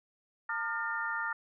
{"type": "harmonic tone with a mistuned harmonic", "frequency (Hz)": 302.3, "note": "D#4", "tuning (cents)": -50, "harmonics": [3, 4, 5, 6], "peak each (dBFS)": [-39, -39, -35, -37], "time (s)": [0.49, 1.33], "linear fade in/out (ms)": 5, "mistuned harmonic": 5, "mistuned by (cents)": -120, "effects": []}